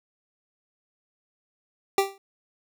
25% pulse tone with exponential decay, 392 Hz, G4, in tune, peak -12 dBFS, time 1.98-2.18 s, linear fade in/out 2 ms, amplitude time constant 42 ms, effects none

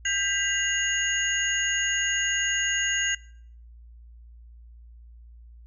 sine tone cluster, 1593 / 1981 / 2826 / 6670 Hz, G6 / B6 / F7 / G#8, +27 / +5 / +20 / +7 cents, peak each -29 dBFS, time 0.05-3.15 s, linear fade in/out 5 ms, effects noise-tail reverb RT60 0.6 s tail -21 dB re dry + added 58 Hz sine -45 dBFS peak until 5.66 s

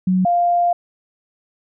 sine tone pair in turn, 185 / 698.5 Hz, F#3 / F5, 0 / 0 cents, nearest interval octave + major seventh, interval 2300 cents, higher second, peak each -13 dBFS, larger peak neither, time 0.07-0.25 / 0.25-0.73 s, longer second, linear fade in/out 5 ms, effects none

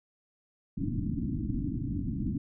white low-pass noise, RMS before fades -32 dBFS, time 0.77-2.38 s, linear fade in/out 5 ms, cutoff 310 Hz, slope 96 dB/octave, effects none

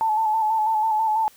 sine tone with vibrato, 874 Hz, A5, 12 cents flat, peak -18 dBFS, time 0.01-1.28 s, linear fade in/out 0 ms, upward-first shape square, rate 6.1 Hz, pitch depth 34 cents each way, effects white hiss -53 dBFS RMS until 1.36 s

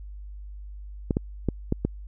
clicks, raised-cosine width 3 ms, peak -10 dBFS, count 5, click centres 1.108 / 1.169 / 1.487 / 1.724 / 1.85 s, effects added 50 Hz sine -37 dBFS peak until 2.07 s

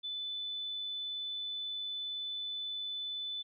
sine tone, 3501 Hz, A7, 9 cents flat, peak -36 dBFS, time 0.03-3.43 s, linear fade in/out 20 ms, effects none

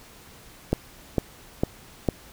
click train, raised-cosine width 2 ms, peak -7 dBFS, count 4, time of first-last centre 0.73-2.087 s, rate 2.21 Hz, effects pink hiss -49 dBFS RMS until 2.32 s

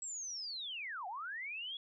sine linear two-way sweep, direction down then up, 7770 to 701 to 3399 Hz, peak -40 dBFS, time 0.02-1.77 s, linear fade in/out 2 ms, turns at 1.07 s, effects none

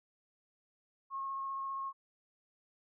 sine tone with vibrato, 1085 Hz, C#6, 37 cents flat, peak -36 dBFS, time 1.1-1.93 s, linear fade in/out 50 ms, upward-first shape triangle, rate 15 Hz, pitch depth 12 cents each way, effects none

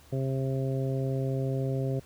harmonic tone, 133.4 Hz, C3, 34 cents sharp, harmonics 1 / 2 / 3 / 4 / 5, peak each -28 / -36 / -35 / -37 / -42 dBFS, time 0.12-2 s, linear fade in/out 10 ms, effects added 75 Hz sine -57 dBFS peak until 2.05 s + pink hiss -57 dBFS RMS until 2.05 s

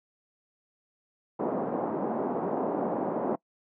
pink band-pass noise, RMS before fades -30 dBFS, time 1.39-3.36 s, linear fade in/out 10 ms, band 210 to 900 Hz, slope 24 dB/octave, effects noise-tail reverb RT60 0.1 s tail -24 dB re dry

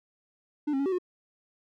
triangle tone with pitch steps, 297 / 269.8 / 278.7 / 380.7 / 361.2 Hz, D4 / C#4 / C#4 / F#4 / F#4, +20 / -47 / +9 / +49 / -42 cents, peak -23 dBFS, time 0.67-0.985 s, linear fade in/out 10 ms, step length 63 ms, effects none

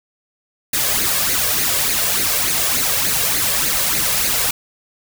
white noise with flanger, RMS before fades -18 dBFS, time 0.73-4.51 s, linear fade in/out 5 ms, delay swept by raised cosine 0.45 to 1.85 ms, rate 3.4 Hz, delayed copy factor +0.6, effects none

